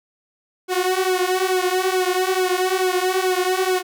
sawtooth tone with flanger, 370 Hz, F#4, in tune, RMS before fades -20 dBFS, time 0.68-3.83 s, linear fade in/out 50 ms, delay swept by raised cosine 1.6 to 6.3 ms, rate 2.3 Hz, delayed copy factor -0.85, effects none

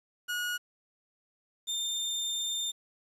30% pulse tone pair in turn, 1450 / 3609 Hz, F#6 / A7, -35 / +43 cents, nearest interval octave + major third, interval 1578 cents, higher second, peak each -28 / -28 dBFS, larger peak neither, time 0.28-0.58 / 1.67-2.72 s, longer second, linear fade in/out 20 ms, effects resampled to 32000 Hz + 10-bit

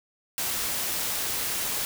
white noise, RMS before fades -29 dBFS, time 0.38-1.85 s, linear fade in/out 0 ms, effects none

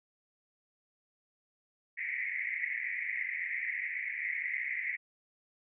white band-pass noise, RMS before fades -36 dBFS, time 1.97-4.97 s, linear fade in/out 20 ms, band 1900 to 2200 Hz, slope 96 dB/octave, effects none

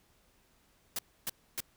white noise bursts, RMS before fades -35 dBFS, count 3, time 0.96-1.604 s, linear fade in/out 2 ms, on 28 ms, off 280 ms, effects pink hiss -68 dBFS RMS until 1.76 s

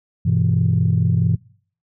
sine chord, E minor, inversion first, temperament just, 98.89 / 123.61 / 164.81 Hz, G2 / B2 / E3, +16 / +2 / 0 cents, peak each -18 dBFS, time 0.25-1.36 s, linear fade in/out 10 ms, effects noise-tail reverb RT60 0.5 s tail -22 dB re dry + tanh soft clip ceiling -7 dBFS

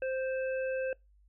harmonic tone, 523.3 Hz, C5, in tune, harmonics 1 / 3 / 5, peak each -31 / -41 / -45 dBFS, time 0.02-0.93 s, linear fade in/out 2 ms, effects noise-tail reverb RT60 0.2 s tail -24 dB re dry + added 50 Hz sine -60 dBFS peak until 1.28 s

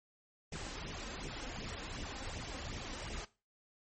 pink noise with flanger, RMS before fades -43 dBFS, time 0.52-3.25 s, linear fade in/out 5 ms, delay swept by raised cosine 0.33 to 3.93 ms, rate 2.7 Hz, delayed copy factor +0.65, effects noise-tail reverb RT60 0.3 s tail -18 dB re dry + MP3 32 kbps

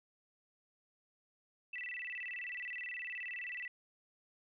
sine tone with vibrato, 2283 Hz, D7, 50 cents flat, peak -40 dBFS, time 1.73-3.68 s, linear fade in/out 5 ms, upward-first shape square, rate 19 Hz, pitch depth 260 cents each way, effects none

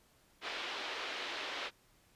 white band-pass noise, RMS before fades -41 dBFS, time 0.41-1.71 s, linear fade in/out 50 ms, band 310 to 3800 Hz, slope 24 dB/octave, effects pink hiss -68 dBFS RMS until 2.15 s + resampled to 32000 Hz

